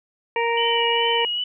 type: harmonic tone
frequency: 466.2 Hz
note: A#4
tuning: in tune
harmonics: 1 / 2 / 4 / 5 / 6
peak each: -23 / -23 / -29 / -27 / -33 dBFS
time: 0.36-1.25 s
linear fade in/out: 2 ms
type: tone with vibrato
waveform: sine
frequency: 2960 Hz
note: F#7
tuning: in tune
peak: -22 dBFS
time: 0.57-1.44 s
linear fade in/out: 5 ms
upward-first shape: sine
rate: 2.4 Hz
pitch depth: 40 cents each way
effects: none